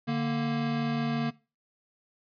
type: tone pair together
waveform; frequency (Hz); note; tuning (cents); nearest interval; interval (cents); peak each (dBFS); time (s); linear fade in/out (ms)
square; 147.57 / 233.1; D3 / A#3; +9 / 0; minor sixth; 791; -32 / -29; 0.07-1.31; 20
effects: noise-tail reverb RT60 0.3 s tail -20 dB re dry + resampled to 11025 Hz